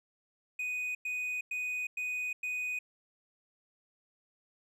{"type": "tone bursts", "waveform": "triangle", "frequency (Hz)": 2489, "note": "D#7", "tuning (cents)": 0, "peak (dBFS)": -31, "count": 5, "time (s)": [0.59, 2.79], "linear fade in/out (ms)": 5, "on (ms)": 360, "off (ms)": 100, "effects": []}